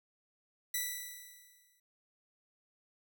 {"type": "tone with exponential decay", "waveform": "5% pulse", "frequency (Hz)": 1971, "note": "B6", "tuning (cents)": -4, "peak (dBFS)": -21, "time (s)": [0.74, 1.8], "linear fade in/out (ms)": 5, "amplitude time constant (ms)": 230, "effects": []}